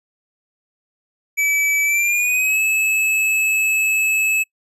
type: tone with pitch glide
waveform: square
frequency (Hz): 2300 to 2597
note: D7 to E7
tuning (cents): -37 to -26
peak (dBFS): -16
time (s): 1.37-4.44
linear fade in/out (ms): 20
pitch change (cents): +211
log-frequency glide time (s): 1.84-2.6
effects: noise-tail reverb RT60 0.1 s tail -25 dB re dry + resampled to 32000 Hz